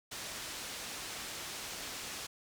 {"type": "low-pass noise", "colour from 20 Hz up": "white", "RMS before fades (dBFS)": -43, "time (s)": [0.11, 2.27], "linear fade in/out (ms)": 10, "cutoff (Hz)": 7100, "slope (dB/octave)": 12, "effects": []}